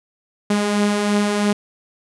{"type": "beating tone pair", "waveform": "sawtooth", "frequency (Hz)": [203.7, 206.7], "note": ["G#3", "G#3"], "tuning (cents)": [-33, -8], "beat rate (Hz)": 3, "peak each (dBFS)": [-21, -13], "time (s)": [0.5, 1.53], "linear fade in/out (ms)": 5, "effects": ["resampled to 24000 Hz"]}